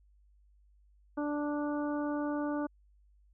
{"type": "harmonic tone", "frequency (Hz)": 293.7, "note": "D4", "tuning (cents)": 0, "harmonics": [1, 2, 3, 4, 5], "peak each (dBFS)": [-32, -38, -42, -44, -46], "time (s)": [1.17, 2.67], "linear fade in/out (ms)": 10, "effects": ["added 50 Hz sine -61 dBFS peak until 3.33 s"]}